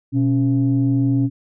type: tone pair together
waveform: sine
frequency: 123.47 / 276.4 Hz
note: B2 / C#4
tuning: 0 / -5 cents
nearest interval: octave + major second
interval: 1395 cents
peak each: -16 dBFS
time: 0.12-1.3 s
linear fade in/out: 50 ms
effects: tanh soft clip ceiling -9 dBFS